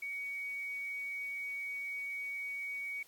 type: tone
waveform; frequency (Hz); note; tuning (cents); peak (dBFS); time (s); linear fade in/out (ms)
sine; 2248; C#7; +24; -37; 0.02-3.03; 5
effects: white hiss -62 dBFS RMS until 3.07 s + AAC 64 kbps